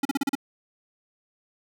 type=tone bursts; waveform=square; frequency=277.2 Hz; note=C#4; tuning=in tune; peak=-22 dBFS; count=6; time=0.03-0.353 s; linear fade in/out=5 ms; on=23 ms; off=37 ms; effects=none